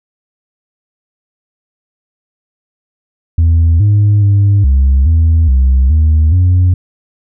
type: tone with pitch steps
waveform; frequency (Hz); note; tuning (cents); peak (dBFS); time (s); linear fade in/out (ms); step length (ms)
sine; 82.6 / 103.4 / 100.7 / 67.4 / 81.2 / 65.3 / 77.9 / 90.4; E2 / G#2 / G2 / C#2 / E2 / C2 / D#2 / F#2; +4 / -7 / +47 / -48 / -26 / -3 / +3 / -40; -3; 3.38-6.74; 5; 420
effects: tanh soft clip ceiling -4 dBFS